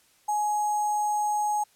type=tone with sample-and-hold; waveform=sine; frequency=839 Hz; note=G#5; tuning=17 cents sharp; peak=-23 dBFS; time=0.28-1.64 s; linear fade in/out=10 ms; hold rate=7350 Hz; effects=white hiss -62 dBFS RMS until 1.75 s + low-pass 12000 Hz 12 dB/octave